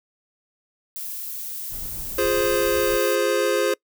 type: noise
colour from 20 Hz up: violet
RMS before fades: -32 dBFS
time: 0.96-3.15 s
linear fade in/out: 0 ms
type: noise with tremolo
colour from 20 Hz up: brown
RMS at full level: -37 dBFS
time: 1.69-3 s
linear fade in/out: 50 ms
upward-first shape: sine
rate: 7.6 Hz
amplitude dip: 30%
type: chord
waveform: square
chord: F minor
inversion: none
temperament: equal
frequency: 349.2 / 415.3 / 523.3 Hz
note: F4 / Ab4 / C5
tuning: 0 / 0 / 0 cents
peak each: -26 / -24 / -23 dBFS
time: 2.18-3.74 s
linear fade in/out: 5 ms
effects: noise-tail reverb RT60 0.1 s tail -25 dB re dry